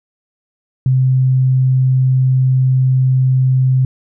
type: tone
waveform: sine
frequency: 130 Hz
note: C3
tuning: 11 cents flat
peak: -9 dBFS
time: 0.86-3.85 s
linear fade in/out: 2 ms
effects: none